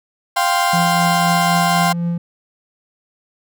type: chord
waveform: 35% pulse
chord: F suspended second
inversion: none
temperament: equal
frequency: 698.5 / 784 / 1046.5 Hz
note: F5 / G5 / C6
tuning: 0 / 0 / 0 cents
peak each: -17 dBFS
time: 0.36-1.93 s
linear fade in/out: 10 ms
type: tone with tremolo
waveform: triangle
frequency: 171.3 Hz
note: F3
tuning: 33 cents flat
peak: -14 dBFS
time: 0.73-2.18 s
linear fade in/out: 5 ms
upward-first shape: triangle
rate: 3.9 Hz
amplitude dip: 40%
effects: none